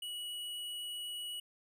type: tone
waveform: square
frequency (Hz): 2927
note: F#7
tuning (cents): -19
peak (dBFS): -40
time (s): 0.02-1.4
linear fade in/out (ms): 5
effects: none